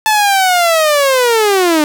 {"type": "linear sweep", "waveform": "sawtooth", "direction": "down", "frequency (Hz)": [876, 293.7], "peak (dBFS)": -5, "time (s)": [0.06, 1.84], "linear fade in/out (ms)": 0, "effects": []}